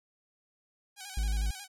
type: tone with vibrato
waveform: 5% pulse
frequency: 784 Hz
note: G5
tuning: in tune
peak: -30 dBFS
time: 0.96-1.68 s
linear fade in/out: 50 ms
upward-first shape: square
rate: 11 Hz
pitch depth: 65 cents each way
type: tone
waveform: triangle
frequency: 53.2 Hz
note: G#1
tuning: 42 cents sharp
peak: -25 dBFS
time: 1.17-1.51 s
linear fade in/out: 5 ms
effects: none